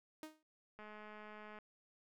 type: tone with exponential decay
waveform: sawtooth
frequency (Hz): 311.1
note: D#4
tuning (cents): 0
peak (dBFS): -40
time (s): 0.23-0.43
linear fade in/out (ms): 1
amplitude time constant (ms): 42
type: click train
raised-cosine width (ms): 0.5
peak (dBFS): -39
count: 170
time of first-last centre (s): 0.79-1.587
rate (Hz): 212
effects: none